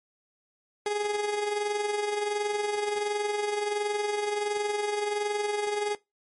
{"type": "tone with amplitude modulation", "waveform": "30% pulse", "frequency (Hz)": 415.3, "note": "G#4", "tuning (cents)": 0, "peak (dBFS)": -22, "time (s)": [0.86, 5.95], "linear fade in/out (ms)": 2, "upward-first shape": "sine", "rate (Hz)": 21.4, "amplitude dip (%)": 50, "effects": ["noise-tail reverb RT60 0.2 s tail -21 dB re dry", "MP3 48 kbps"]}